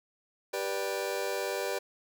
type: chord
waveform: sawtooth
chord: G major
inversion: none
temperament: just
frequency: 392 / 490 / 588 Hz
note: G4 / B4 / D5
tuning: 0 / -14 / +2 cents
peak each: -31 dBFS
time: 0.53-1.79 s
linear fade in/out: 10 ms
effects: none